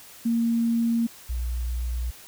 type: tone pair in turn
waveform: sine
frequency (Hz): 231.6 / 60.22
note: A#3 / B1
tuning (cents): -11 / -43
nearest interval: octave + major seventh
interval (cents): 2332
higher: first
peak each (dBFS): -20 / -25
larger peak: first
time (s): 0.25-1.07 / 1.29-2.11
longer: neither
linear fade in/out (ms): 10
effects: white hiss -47 dBFS RMS until 2.27 s